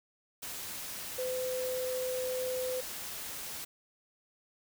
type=tone in noise; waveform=sine; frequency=509 Hz; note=C5; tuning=48 cents flat; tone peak=-32 dBFS; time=1.18-2.81 s; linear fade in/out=10 ms; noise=white; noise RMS=-41 dBFS; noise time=0.42-3.65 s; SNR=+6 dB; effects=none